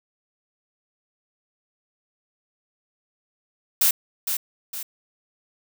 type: noise with echo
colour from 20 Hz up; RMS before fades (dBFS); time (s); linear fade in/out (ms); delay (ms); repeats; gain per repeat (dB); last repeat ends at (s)
blue; -18; 3.81-3.91; 5; 460; 2; -7; 4.83
effects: none